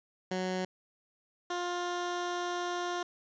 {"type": "tone pair in turn", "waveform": "15% pulse", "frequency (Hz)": [185, 352.9], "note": ["F#3", "F4"], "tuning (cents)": [0, 18], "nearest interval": "major seventh", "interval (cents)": 1118, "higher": "second", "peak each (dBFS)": [-25, -26], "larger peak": "first", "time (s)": [[0.31, 0.65], [1.5, 3.03]], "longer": "second", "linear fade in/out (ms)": 5, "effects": ["resampled to 16000 Hz"]}